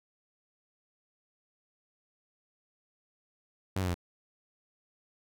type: tone with pitch steps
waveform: sawtooth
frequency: 95.4 / 91.36 / 87.48 Hz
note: G2 / F#2 / F2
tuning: -47 / -21 / +3 cents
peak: -25 dBFS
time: 3.76-3.943 s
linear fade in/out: 5 ms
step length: 61 ms
effects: none